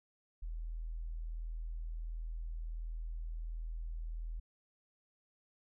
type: tone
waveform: sine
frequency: 40.71 Hz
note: E1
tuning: 21 cents flat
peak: -38 dBFS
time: 0.42-4.4 s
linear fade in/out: 10 ms
effects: none